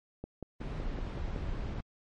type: click train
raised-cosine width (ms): 2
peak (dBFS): -26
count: 7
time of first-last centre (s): 0.24-1.361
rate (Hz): 5.35
type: noise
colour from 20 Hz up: brown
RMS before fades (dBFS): -36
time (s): 0.6-1.81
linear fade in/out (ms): 10
effects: low-pass 4000 Hz 12 dB/octave + MP3 48 kbps